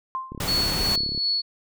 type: tone with exponential decay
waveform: sine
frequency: 1048 Hz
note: C6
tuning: 2 cents sharp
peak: -23 dBFS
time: 0.15-0.48 s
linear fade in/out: 0 ms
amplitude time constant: 71 ms
type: click train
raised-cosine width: 3 ms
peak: -22 dBFS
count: 31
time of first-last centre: 0.32-1.177 s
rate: 35 Hz
type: noise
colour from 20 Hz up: pink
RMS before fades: -28 dBFS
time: 0.4-0.96 s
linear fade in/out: 5 ms
type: tone with tremolo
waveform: sine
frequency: 4398 Hz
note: C#8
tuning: 14 cents flat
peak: -20 dBFS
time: 0.47-1.42 s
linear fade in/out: 20 ms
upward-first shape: sine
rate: 2.7 Hz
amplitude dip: 50%
effects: none